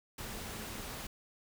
sine tone in noise, 218.7 Hz, A3, 10 cents flat, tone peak -52 dBFS, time 0.23-0.82 s, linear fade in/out 5 ms, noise pink, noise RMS -43 dBFS, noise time 0.18-1.07 s, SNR -12 dB, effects none

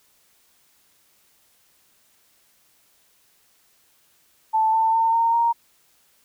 sine tone with pitch steps, 880 / 892.8 / 905.8 / 919 / 932.3 Hz, A5 / A5 / A#5 / A#5 / A#5, 0 / +25 / -50 / -25 / 0 cents, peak -16 dBFS, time 4.53-5.53 s, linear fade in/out 20 ms, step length 200 ms, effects white hiss -61 dBFS RMS until 6.24 s

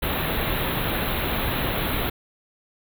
pink band-stop noise, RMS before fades -25 dBFS, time 0.02-2.1 s, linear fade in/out 10 ms, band 4000 to 11000 Hz, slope 96 dB/octave, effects none

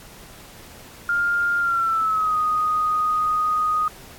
sine tone with pitch glide, 1404 to 1243.6 Hz, F6 to D#6, +9 to -1 cents, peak -18 dBFS, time 1.09-3.88 s, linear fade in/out 2 ms, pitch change -210 cents, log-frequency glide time 1.59-2.37 s, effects pink hiss -44 dBFS RMS until 4.18 s + AAC 64 kbps

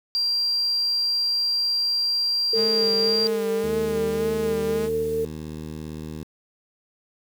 sine tone, 4741 Hz, D8, 16 cents sharp, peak -20 dBFS, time 0.15-3.27 s, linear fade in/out 0 ms
sine tone with tremolo, 450 Hz, A4, 39 cents sharp, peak -21 dBFS, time 2.53-5.25 s, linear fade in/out 5 ms, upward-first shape sine, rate 4.2 Hz, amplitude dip 25%
sawtooth tone with vibrato, 205.1 Hz, G#3, 21 cents flat, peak -25 dBFS, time 2.54-4.9 s, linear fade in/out 50 ms, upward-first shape sine, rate 1.8 Hz, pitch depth 55 cents each way
click train, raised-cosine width 3 ms, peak -22 dBFS, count 202, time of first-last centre 3.64-6.227 s, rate 77.7 Hz
effects high-pass 80 Hz 12 dB/octave + 7-bit

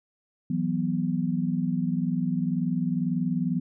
sine chord, E suspended second, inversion none, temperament equal, 164.81 / 185 / 246.9 Hz, E3 / F#3 / B3, 0 / 0 / 0 cents, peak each -28 dBFS, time 0.5-3.6 s, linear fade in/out 5 ms, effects none

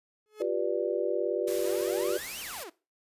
45% pulse tone with exponential growth, 426.8 Hz, G#4, 47 cents sharp, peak -37 dBFS, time 0.26-0.42 s, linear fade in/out 0 ms, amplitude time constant 34 ms
sine chord, G dominant seventh, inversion third, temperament just, 352.8 / 392 / 490 / 588 Hz, F4 / G4 / B4 / D5, +18 / 0 / -14 / +2 cents, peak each -32 dBFS, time 0.4-2.18 s, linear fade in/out 10 ms
white noise, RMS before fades -40 dBFS, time 1.47-2.64 s, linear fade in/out 10 ms
sawtooth exponential two-way sweep, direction up then down, 300.3 to 3194 to 300.3 Hz, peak -37 dBFS, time 1.64-2.7 s, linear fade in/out 10 ms, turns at 2.4 s
effects noise-tail reverb RT60 0.3 s tail -20 dB re dry + resampled to 32000 Hz

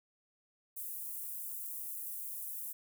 white high-pass noise, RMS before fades -42 dBFS, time 0.76-2.73 s, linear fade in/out 10 ms, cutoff 10000 Hz, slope 24 dB/octave, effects none

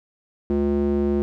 square tone with band-pass filter, 71.1 Hz, C#2, 45 cents sharp, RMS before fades -21 dBFS, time 0.5-1.22 s, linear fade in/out 0 ms, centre 300 Hz, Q 4.4, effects none

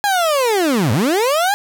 30% pulse linear two-way sweep, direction down then up, 833 to 98 to 833 Hz, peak -11 dBFS, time 0.04-1.54 s, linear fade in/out 0 ms, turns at 0.92 s, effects none

